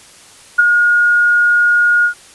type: tone with ADSR envelope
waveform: sine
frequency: 1434 Hz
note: F6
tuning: 45 cents sharp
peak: -3 dBFS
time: 0.58-2.14 s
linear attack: 14 ms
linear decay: 17 ms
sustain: -5 dB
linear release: 94 ms
effects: white hiss -41 dBFS RMS until 2.34 s + resampled to 24000 Hz